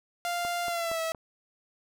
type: tone with pitch glide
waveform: sawtooth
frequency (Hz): 697 to 650.3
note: F5 to E5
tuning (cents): -4 to -24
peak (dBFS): -25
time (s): 0.25-1.12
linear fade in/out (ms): 0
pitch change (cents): -120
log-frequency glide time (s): 0.66-1.01
type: click train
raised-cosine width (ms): 1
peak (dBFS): -26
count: 4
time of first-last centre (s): 0.45-1.148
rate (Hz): 4.3
effects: none